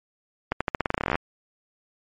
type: accelerating click train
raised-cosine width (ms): 0.5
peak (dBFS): -8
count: 18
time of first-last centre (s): 0.52-1.155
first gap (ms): 86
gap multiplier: 0.88
effects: MP3 48 kbps